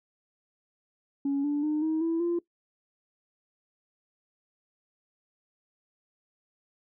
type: tone with pitch steps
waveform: sine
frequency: 279.3 / 291.2 / 303.5 / 316.4 / 329.9 / 343.9 Hz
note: C#4 / D4 / D#4 / D#4 / E4 / F4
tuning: +13 / -15 / -43 / +29 / +1 / -27 cents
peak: -23 dBFS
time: 1.25-2.39 s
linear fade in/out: 5 ms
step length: 190 ms
effects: noise-tail reverb RT60 0.1 s tail -20 dB re dry + tanh soft clip ceiling -22 dBFS